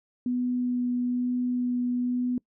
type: tone with vibrato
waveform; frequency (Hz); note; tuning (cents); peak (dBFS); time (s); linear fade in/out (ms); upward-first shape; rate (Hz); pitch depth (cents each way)
sine; 246.9; B3; 0; -24; 0.26-2.38; 2; sine; 1.1; 8
effects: noise-tail reverb RT60 0.1 s tail -24 dB re dry